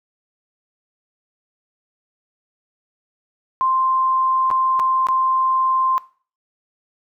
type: tone with dropouts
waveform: sine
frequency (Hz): 1046.5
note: C6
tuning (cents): 0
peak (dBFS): -15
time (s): 3.61-5.98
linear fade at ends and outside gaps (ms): 0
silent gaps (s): 4.503-4.512 / 4.794-4.798 / 5.069-5.086
effects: noise-tail reverb RT60 0.4 s tail -19 dB re dry